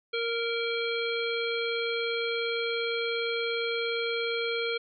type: harmonic tone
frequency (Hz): 464.3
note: A#4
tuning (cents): -7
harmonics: 1 / 3 / 5 / 7 / 9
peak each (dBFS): -30 / -36 / -34 / -36 / -39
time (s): 0.13-4.78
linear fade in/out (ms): 10
effects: none